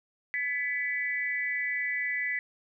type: tone with amplitude modulation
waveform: sine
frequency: 1991 Hz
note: B6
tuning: 14 cents sharp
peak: -24 dBFS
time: 0.34-2.39 s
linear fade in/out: 0 ms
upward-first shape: sine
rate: 276 Hz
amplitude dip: 85%
effects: none